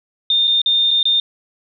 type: tone with dropouts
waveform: sine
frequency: 3630 Hz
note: A#7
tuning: 47 cents flat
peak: -12 dBFS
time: 0.3-1.2 s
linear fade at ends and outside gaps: 2 ms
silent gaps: 0.473-0.477 / 0.617-0.66 / 0.908-0.912 / 1.03-1.054 s
effects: none